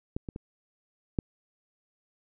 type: clicks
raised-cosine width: 3 ms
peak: -18 / -23 / -24 / -13 dBFS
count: 4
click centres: 0.165 / 0.288 / 0.361 / 1.188 s
effects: none